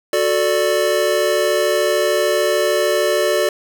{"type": "chord", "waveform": "square", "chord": "D major", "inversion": "first", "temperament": "just", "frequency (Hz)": [367.1, 440.5, 587.3], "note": ["F#4", "A4", "D5"], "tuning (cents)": [-14, 2, 0], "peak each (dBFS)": [-21, -21, -18], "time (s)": [0.13, 3.49], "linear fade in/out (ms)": 2, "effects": []}